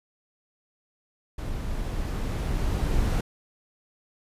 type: noise with level ramp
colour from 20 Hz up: brown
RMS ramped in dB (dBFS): -32 to -23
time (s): 1.38-3.21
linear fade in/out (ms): 5
effects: resampled to 32000 Hz